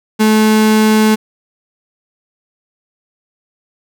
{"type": "tone", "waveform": "35% pulse", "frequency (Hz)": 216.4, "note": "A3", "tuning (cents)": -29, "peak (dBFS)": -6, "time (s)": [0.19, 1.16], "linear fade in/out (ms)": 20, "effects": []}